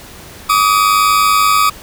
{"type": "tone pair together", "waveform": "40% pulse", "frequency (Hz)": [1149.6, 1250], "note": ["D6", "D#6"], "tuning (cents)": [-37, 8], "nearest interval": "minor second", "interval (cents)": 145, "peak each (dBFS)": -11, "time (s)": [0.49, 1.7], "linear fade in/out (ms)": 10, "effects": ["pink hiss -35 dBFS RMS until 1.82 s"]}